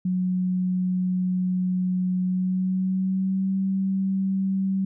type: tone with pitch glide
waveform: sine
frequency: 183.2 to 192.2 Hz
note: F#3 to G3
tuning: -17 to -34 cents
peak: -21 dBFS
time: 0.05-4.85 s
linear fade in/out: 5 ms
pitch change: +83 cents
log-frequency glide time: 2.22-3.56 s
effects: none